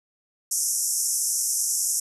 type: band-pass noise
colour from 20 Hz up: pink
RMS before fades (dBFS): -25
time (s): 0.51-2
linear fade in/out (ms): 5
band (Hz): 5500 to 12000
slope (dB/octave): 96
effects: none